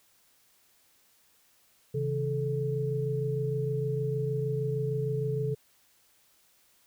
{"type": "tone cluster", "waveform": "sine", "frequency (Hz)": [134.2, 160.7, 434.7], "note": ["C3", "E3", "A4"], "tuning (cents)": [44, -44, -21], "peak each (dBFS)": [-30, -36, -31], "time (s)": [1.94, 5.55], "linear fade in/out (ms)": 10, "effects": ["white hiss -65 dBFS RMS until 6.86 s"]}